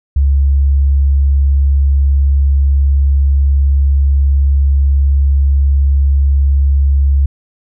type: tone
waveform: sine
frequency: 69.3 Hz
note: C#2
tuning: in tune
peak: -7 dBFS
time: 0.16-7.26 s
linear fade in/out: 5 ms
effects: none